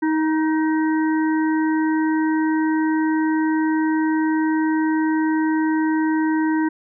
harmonic tone with a mistuned harmonic, 314.9 Hz, D#4, 21 cents sharp, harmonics 1 / 3 / 5 / 6, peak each -17 / -27 / -31 / -33 dBFS, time 0.02-6.69 s, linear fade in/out 10 ms, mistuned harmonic 5, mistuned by -33 cents, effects none

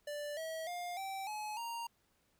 square tone with pitch steps, 587.3 / 644.2 / 706.5 / 774.9 / 850 / 932.3 Hz, D5 / E5 / F5 / G5 / G#5 / A#5, 0 / -40 / +20 / -20 / +40 / 0 cents, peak -40 dBFS, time 0.07-1.87 s, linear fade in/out 5 ms, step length 300 ms, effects pink hiss -75 dBFS RMS until 2.39 s

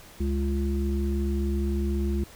harmonic tone, 69.3 Hz, C#2, in tune, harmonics 1 / 3 / 5, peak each -25 / -30 / -32 dBFS, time 0.2-2.24 s, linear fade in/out 5 ms, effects pink hiss -49 dBFS RMS until 2.35 s

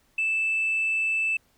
sine tone, 2637 Hz, E7, in tune, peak -21 dBFS, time 0.18-1.37 s, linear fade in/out 5 ms, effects tanh soft clip ceiling -19 dBFS + pink hiss -65 dBFS RMS until 1.57 s

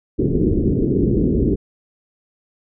white low-pass noise, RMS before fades -17 dBFS, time 0.18-1.56 s, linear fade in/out 20 ms, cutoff 410 Hz, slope 48 dB/octave, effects none

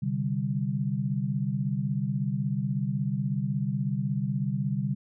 sine chord, C suspended second, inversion none, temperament just, 130.81 / 147.16 / 196.22 Hz, C3 / D3 / G3, 0 / +4 / +2 cents, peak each -30 dBFS, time 0.02-4.95 s, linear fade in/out 10 ms, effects none

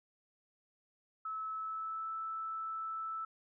sine tone with pitch glide, 1300 to 1316.6 Hz, E6 to E6, -24 to -3 cents, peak -37 dBFS, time 1.25-3.25 s, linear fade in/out 5 ms, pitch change +21 cents, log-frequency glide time 1.52-2.11 s, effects none

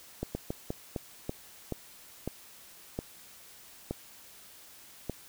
slowing click train, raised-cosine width 2 ms, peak -19 dBFS, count 11, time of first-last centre 0.23-5.097 s, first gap 120 ms, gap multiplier 1.29, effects white hiss -53 dBFS RMS until 5.28 s

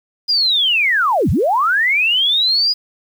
sine linear two-way sweep, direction down then up, 4978 to 62.7 to 4978 Hz, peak -12 dBFS, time 0.28-2.74 s, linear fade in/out 20 ms, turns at 1.3 s, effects 7-bit

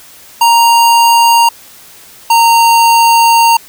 square tone pair in turn, 932.3 / 923.7 Hz, A#5 / A#5, 0 / -16 cents, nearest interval unison, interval 16 cents, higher first, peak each -5 dBFS, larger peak neither, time 0.41-1.49 / 2.3-3.57 s, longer second, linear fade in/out 5 ms, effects white hiss -37 dBFS RMS until 3.68 s

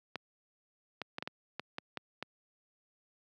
clicks, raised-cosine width 0.3 ms, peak -21 dBFS, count 9, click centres 0.157 / 1.017 / 1.184 / 1.225 / 1.275 / 1.596 / 1.784 / 1.973 / 2.226 s, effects high-pass 150 Hz 12 dB/octave

